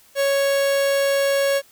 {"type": "tone", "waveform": "45% pulse", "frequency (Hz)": 554.4, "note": "C#5", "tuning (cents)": 0, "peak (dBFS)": -17, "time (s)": [0.15, 1.62], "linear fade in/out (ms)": 50, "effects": ["white hiss -53 dBFS RMS until 1.71 s"]}